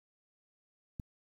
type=click; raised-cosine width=5 ms; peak=-27 dBFS; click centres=0.998 s; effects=10-bit